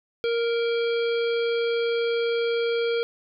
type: harmonic tone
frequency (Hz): 466.2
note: A#4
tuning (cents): 0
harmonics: 1 / 3 / 5 / 7 / 9 / 10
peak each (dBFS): -22 / -34 / -35 / -36 / -44 / -44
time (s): 0.24-3.03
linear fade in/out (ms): 0
effects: none